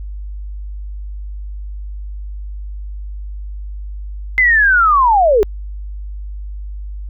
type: linear sweep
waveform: sine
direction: down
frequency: 2068 to 385.9 Hz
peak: -8 dBFS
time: 4.38-5.43 s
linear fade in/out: 0 ms
effects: added 50 Hz sine -24 dBFS peak until 7.09 s